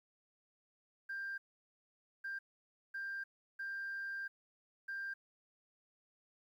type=tone bursts at uneven times; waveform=sine; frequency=1588 Hz; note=G6; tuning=22 cents sharp; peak=-38 dBFS; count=5; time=1.09-1.38 / 2.24-2.39 / 2.94-3.24 / 3.59-4.28 / 4.88-5.14 s; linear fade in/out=10 ms; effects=tanh soft clip ceiling -36 dBFS + 12-bit